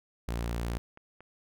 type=tone; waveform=sawtooth; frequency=58.27 Hz; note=A#1; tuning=in tune; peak=-27 dBFS; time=0.28-0.78 s; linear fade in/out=0 ms
type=click train; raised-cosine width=0.5 ms; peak=-35 dBFS; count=4; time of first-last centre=0.51-1.206 s; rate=4.31 Hz
effects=none